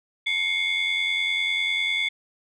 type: tone cluster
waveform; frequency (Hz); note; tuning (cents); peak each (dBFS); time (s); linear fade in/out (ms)
sine; 2130 / 2220 / 3460; C7 / C#7 / A7; +30 / +2 / -30; -25; 0.26-2.09; 10
effects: tanh soft clip ceiling -17 dBFS